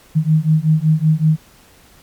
sine beating tone pair, 154 / 159.3 Hz, D#3 / D#3, -17 / +41 cents, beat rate 5.3 Hz, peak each -14 dBFS, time 0.15-1.37 s, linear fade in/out 20 ms, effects pink hiss -48 dBFS RMS until 2.02 s + MP3 96 kbps

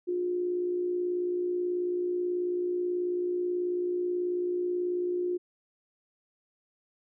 sine tone with amplitude modulation, 356.5 Hz, F4, 36 cents sharp, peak -25 dBFS, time 0.07-5.38 s, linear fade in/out 20 ms, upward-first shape sine, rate 58.4 Hz, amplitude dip 40%, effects none

